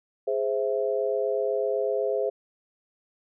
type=chord; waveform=sine; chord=Ab augmented; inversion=none; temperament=equal; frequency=415.3 / 523.3 / 659.3 Hz; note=Ab4 / C5 / E5; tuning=0 / 0 / 0 cents; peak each=-27 / -27 / -30 dBFS; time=0.27-2.3 s; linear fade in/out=10 ms; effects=none